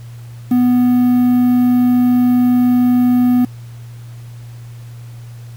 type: tone with quantisation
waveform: triangle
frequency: 246.9 Hz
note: B3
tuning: in tune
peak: -7 dBFS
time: 0.51-3.45 s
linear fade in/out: 5 ms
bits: 6
effects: added 118 Hz sine -30 dBFS peak until 5.56 s + pink hiss -47 dBFS RMS until 5.56 s